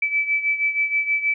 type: beating tone pair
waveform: sine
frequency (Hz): 2307 / 2313.3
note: D7 / D7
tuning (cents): -31 / -27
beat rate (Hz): 6.3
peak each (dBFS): -20 / -25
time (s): 0.02-1.34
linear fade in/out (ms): 5
effects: none